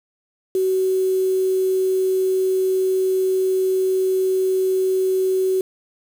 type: tone with quantisation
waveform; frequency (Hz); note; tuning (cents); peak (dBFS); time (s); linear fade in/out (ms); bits
sine; 376.4; F#4; +30; -16; 0.55-5.61; 2; 6
effects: none